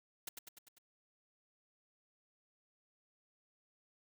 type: noise with echo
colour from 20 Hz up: white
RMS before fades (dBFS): -43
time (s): 0.27-0.29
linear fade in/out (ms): 5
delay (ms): 99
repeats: 5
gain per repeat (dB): -4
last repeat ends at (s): 0.785
effects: none